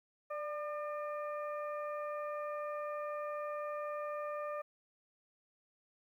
harmonic tone with a mistuned harmonic, 602 Hz, D5, 43 cents sharp, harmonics 1 / 2 / 3 / 4, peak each -39 / -42 / -52 / -56 dBFS, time 0.3-4.62 s, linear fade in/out 10 ms, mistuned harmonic 1, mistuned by -33 cents, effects 12-bit

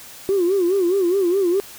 sine tone with vibrato, 370 Hz, F#4, in tune, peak -14 dBFS, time 0.29-1.6 s, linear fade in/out 0 ms, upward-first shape sine, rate 4.8 Hz, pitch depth 140 cents each way, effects tanh soft clip ceiling -11 dBFS + white hiss -40 dBFS RMS until 1.78 s

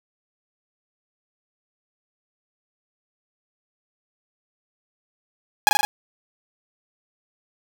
sawtooth tone with echo, 830.6 Hz, G#5, in tune, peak -6 dBFS, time 5.67-5.69 s, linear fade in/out 0 ms, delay 40 ms, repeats 4, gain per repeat -2 dB, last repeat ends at 5.85 s, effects none

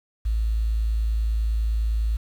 sine tone with quantisation, 54.9 Hz, A1, 3 cents flat, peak -20 dBFS, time 0.25-2.17 s, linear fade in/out 10 ms, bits 8, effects none

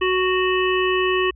harmonic tone with a mistuned harmonic, 370 Hz, F#4, in tune, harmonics 1 / 3 / 5 / 7 / 8, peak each -19 / -24 / -26 / -27 / -28 dBFS, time 0.01-1.31 s, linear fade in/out 10 ms, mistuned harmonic 7, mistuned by +15 cents, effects added 60 Hz sine -43 dBFS peak until 1.35 s

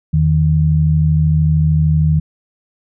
sine tone pair together, 82.41 / 155.43 Hz, E2 / D#3, 0 / -1 cents, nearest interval major seventh, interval 1099 cents, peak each -15 / -11 dBFS, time 0.13-2.2 s, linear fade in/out 10 ms, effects none

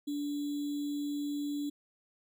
sine tone with sample-and-hold, 290 Hz, D4, 22 cents flat, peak -32 dBFS, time 0.07-1.7 s, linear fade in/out 10 ms, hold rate 3675 Hz, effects none

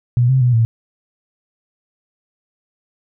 sine tone with pitch steps, 121.7 / 131.7 / 123.5 / 114.3 Hz, B2 / C3 / B2 / A#2, -25 / +12 / 0 / -34 cents, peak -10 dBFS, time 0.17-0.65 s, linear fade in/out 0 ms, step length 120 ms, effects none

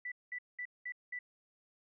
sine tone bursts, 1975.5 Hz, B6, in tune, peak -38 dBFS, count 5, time 0.05-1.19 s, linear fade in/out 5 ms, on 68 ms, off 200 ms, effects none

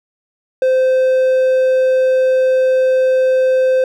triangle tone, 518 Hz, C5, 17 cents flat, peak -8 dBFS, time 0.62-3.84 s, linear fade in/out 2 ms, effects none

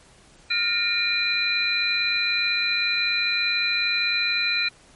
sine tone cluster, 1406 / 1837 / 2403 / 4036 Hz, F6 / A#6 / D7 / B7, +11 / -26 / +39 / +37 cents, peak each -31 / -32 / -23 / -24 dBFS, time 0.5-4.69 s, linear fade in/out 10 ms, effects pink hiss -53 dBFS RMS until 4.95 s + MP3 48 kbps

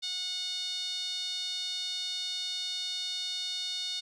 5% pulse tone with band-pass filter, 730 Hz, F#5, 24 cents flat, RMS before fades -35 dBFS, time 0.02-4.01 s, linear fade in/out 20 ms, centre 3900 Hz, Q 5.9, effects none

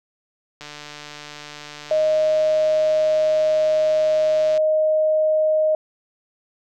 click train, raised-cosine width 0.2 ms, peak -19 dBFS, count 588, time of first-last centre 0.61-4.576 s, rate 148 Hz
sine tone, 622 Hz, D#5, 1 cent flat, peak -15 dBFS, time 1.91-5.75 s, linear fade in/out 2 ms
effects none

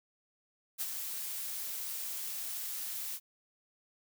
blue noise with ADSR envelope, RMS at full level -34 dBFS, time 0.78-3.2 s, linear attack 32 ms, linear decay 44 ms, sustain -5 dB, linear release 55 ms, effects none

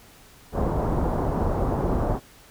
pink low-pass noise, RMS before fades -24 dBFS, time 0.52-2.2 s, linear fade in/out 50 ms, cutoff 1000 Hz, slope 24 dB/octave, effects pink hiss -51 dBFS RMS until 2.5 s

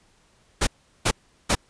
pink noise bursts, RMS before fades -20 dBFS, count 3, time 0.61-1.553 s, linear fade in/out 10 ms, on 61 ms, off 380 ms, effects pink hiss -61 dBFS RMS until 1.69 s + resampled to 22050 Hz

